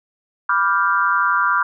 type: chord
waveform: sine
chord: G dominant seventh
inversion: first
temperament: equal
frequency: 987.8 / 1174.7 / 1396.9 / 1568 Hz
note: B5 / D6 / F6 / G6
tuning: 0 / 0 / 0 / 0 cents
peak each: -22 / -19 / -18 / -23 dBFS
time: 0.49-1.63 s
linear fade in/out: 5 ms
effects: none